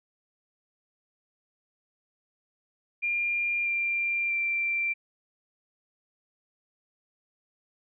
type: tone with pitch steps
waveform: sine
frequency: 2400 / 2378 / 2356 Hz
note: D7 / D7 / D7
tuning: +37 / +21 / +5 cents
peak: -25 dBFS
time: 3.02-4.94 s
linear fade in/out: 20 ms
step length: 640 ms
effects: none